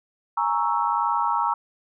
sine chord, A# half-diminished seventh, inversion third, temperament equal, 830.6 / 932.3 / 1108.7 / 1318.5 Hz, G#5 / A#5 / C#6 / E6, 0 / 0 / 0 / 0 cents, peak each -28 / -23 / -27 / -27 dBFS, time 0.37-1.54 s, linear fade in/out 5 ms, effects none

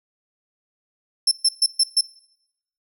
35% pulse tone bursts, 5330 Hz, E8, 18 cents sharp, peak -11 dBFS, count 5, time 1.27-2.01 s, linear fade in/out 5 ms, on 44 ms, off 130 ms, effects noise-tail reverb RT60 0.8 s tail -22 dB re dry

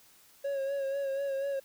triangle tone with vibrato, 550 Hz, C#5, 14 cents flat, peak -28 dBFS, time 0.44-1.6 s, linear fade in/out 10 ms, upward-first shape sine, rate 4.1 Hz, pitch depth 36 cents each way, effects white hiss -60 dBFS RMS until 1.64 s

